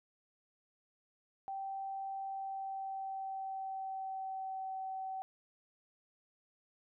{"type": "tone with pitch glide", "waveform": "sine", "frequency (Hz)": [778, 763.3], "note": ["G5", "G5"], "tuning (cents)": [-13, -46], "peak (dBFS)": -38, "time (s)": [1.48, 5.22], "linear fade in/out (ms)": 0, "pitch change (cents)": -33, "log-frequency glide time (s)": [2.23, 4.75], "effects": []}